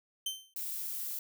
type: tone with exponential decay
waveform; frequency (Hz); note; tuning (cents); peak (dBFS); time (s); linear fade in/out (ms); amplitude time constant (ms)
sawtooth; 3102; G7; -19; -27; 0.26-0.54; 5; 59
type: noise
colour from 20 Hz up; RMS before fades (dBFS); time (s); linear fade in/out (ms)
violet; -38; 0.56-1.19; 2
effects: none